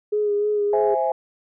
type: tone with vibrato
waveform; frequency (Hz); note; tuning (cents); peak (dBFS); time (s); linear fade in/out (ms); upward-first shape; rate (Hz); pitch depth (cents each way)
sine; 415.3; G#4; 0; -18; 0.12-0.95; 10; sine; 3.3; 26
type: chord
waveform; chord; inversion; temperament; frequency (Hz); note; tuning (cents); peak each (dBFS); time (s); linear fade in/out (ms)
sine; C augmented; none; equal; 523.3 / 659.3 / 830.6; C5 / E5 / G#5; 0 / 0 / 0; -23; 0.73-1.12; 2
effects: tanh soft clip ceiling -8 dBFS